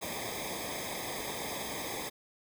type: noise with comb filter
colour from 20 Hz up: pink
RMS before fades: -38 dBFS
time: 0.01-2.1 s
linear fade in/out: 20 ms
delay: 0.7 ms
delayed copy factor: -1
effects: none